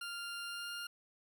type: tone with pitch glide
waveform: 20% pulse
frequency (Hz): 1396.9 to 1405.8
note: F6 to F6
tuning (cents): 0 to +11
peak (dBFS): -36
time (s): 0.01-0.87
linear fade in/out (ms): 5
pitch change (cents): +11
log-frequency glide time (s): 0.46-0.7
effects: none